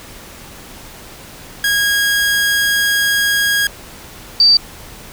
sawtooth / sine tone pair in turn, 1640 / 4639 Hz, G#6 / D8, -22 / -22 cents, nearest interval octave + tritone, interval 1800 cents, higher second, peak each -9 / -6 dBFS, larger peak second, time 1.64-3.67 / 4.4-4.57 s, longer first, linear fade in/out 2 ms, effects pink hiss -36 dBFS RMS until 5.12 s

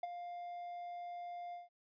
triangle tone with ADSR envelope, 702 Hz, F5, 9 cents sharp, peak -32 dBFS, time 0.03-1.69 s, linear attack 4 ms, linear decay 24 ms, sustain -9 dB, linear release 160 ms, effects resampled to 11025 Hz

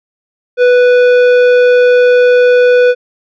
triangle tone with tanh clipping, 493.8 Hz, B4, in tune, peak -6 dBFS, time 0.57-2.95 s, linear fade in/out 50 ms, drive 16 dB, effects none

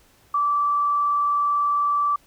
sine tone with frequency modulation, 1162 Hz, D6, 19 cents flat, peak -18 dBFS, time 0.34-2.16 s, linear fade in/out 5 ms, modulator 38.1 Hz, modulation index 0.22, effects pink hiss -57 dBFS RMS until 2.26 s

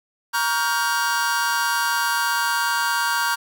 45% pulse chord, G half-diminished seventh, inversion first, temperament just, 940.8 / 1128.9 / 1411.2 / 1568 Hz, Bb5 / Db6 / F6 / G6, +16 / +31 / +18 / 0 cents, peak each -24 / -28 / -26 / -25 dBFS, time 0.33-3.36 s, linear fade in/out 20 ms, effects none

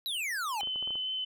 square exponential sweep, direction down, 4043 to 792 Hz, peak -32 dBFS, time 0.06-0.61 s, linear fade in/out 0 ms
sine tone with vibrato, 3044 Hz, F#7, 48 cents sharp, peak -31 dBFS, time 0.6-1.25 s, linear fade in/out 10 ms, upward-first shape sine, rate 4.3 Hz, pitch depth 9 cents each way
clicks, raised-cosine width 1 ms, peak -33 dBFS, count 7, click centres 0.633 / 0.673 / 0.759 / 0.826 / 0.875 / 0.906 / 0.955 s
effects none

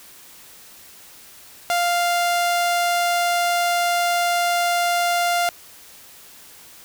sawtooth tone, 698 Hz, F5, 1 cent flat, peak -14 dBFS, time 1.7-5.49 s, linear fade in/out 0 ms, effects white hiss -45 dBFS RMS until 6.84 s

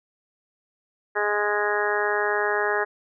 harmonic tone, 207.7 Hz, G#3, in tune, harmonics 2 / 3 / 4 / 5 / 6 / 7 / 8 / 9, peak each -26 / -31 / -29 / -32 / -32 / -32 / -27 / -31 dBFS, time 1.15-2.85 s, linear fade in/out 20 ms, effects none

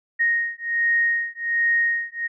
sine beating tone pair, 1864.7 / 1866 Hz, A#6 / A#6, 0 / +1 cents, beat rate 1.3 Hz, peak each -22 dBFS, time 0.19-2.28 s, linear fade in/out 20 ms, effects none

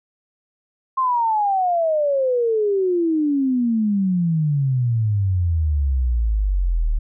sine exponential sweep, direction down, 1067 to 36.77 Hz, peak -16 dBFS, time 0.97-6.99 s, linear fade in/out 10 ms, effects none

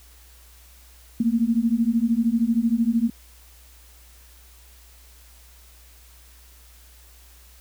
sine beating tone pair, 224.3 / 237.3 Hz, A3 / A#3, +34 / +31 cents, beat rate 13 Hz, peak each -21 dBFS, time 1.2-3.1 s, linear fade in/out 5 ms, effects added 60 Hz sine -49 dBFS peak until 7.6 s + white hiss -53 dBFS RMS until 7.6 s

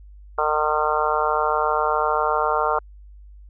harmonic tone, 152.3 Hz, D#3, 37 cents flat, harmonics 3 / 4 / 5 / 6 / 7 / 8 / 9, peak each -26 / -26 / -26 / -26 / -26 / -26 / -26 dBFS, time 0.38-2.79 s, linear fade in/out 5 ms, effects added 50 Hz sine -41 dBFS peak until 3.49 s

